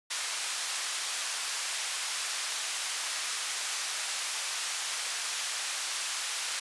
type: band-pass noise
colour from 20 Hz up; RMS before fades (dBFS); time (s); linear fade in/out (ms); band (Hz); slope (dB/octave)
white; -34; 0.1-6.6; 10; 970 to 8300; 12
effects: resampled to 24000 Hz